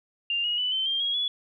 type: tone with pitch steps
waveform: sine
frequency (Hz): 2794 / 2888 / 2984 / 3084 / 3187 / 3294 / 3404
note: F7 / F#7 / F#7 / G7 / G7 / G#7 / G#7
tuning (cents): 0 / -43 / +14 / -29 / +28 / -15 / +42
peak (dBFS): -24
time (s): 0.3-1.28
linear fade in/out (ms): 2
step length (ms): 140
effects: none